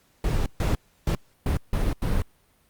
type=noise bursts at uneven times; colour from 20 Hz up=brown; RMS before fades=-23 dBFS; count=6; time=0.24-0.46 / 0.6-0.75 / 1.07-1.15 / 1.46-1.57 / 1.73-1.93 / 2.02-2.22 s; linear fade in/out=2 ms; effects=pink hiss -63 dBFS RMS until 2.69 s + Opus 48 kbps